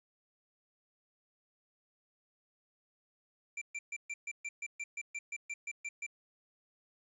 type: tone bursts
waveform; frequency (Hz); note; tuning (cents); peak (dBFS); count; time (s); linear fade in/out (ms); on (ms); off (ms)
square; 2354; D7; +3; -38; 15; 3.57-6.065; 5; 45; 130
effects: resampled to 24000 Hz + 11-bit